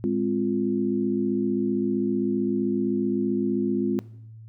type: chord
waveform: sine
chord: F minor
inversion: first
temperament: equal with one note detuned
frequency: 206.1 / 261.6 / 349.2 Hz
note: Ab3 / C4 / F4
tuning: -13 / 0 / 0 cents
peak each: -26 dBFS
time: 0.04-3.99 s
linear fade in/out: 0 ms
effects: noise-tail reverb RT60 0.7 s tail -19 dB re dry + added 111 Hz sine -41 dBFS peak until 4.48 s